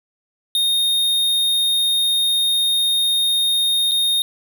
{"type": "tone with dropouts", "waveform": "square", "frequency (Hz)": 3696, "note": "A#7", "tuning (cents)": -16, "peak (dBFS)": -16, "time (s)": [0.55, 4.22], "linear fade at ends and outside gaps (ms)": 1, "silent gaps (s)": [3.912, 3.917], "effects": []}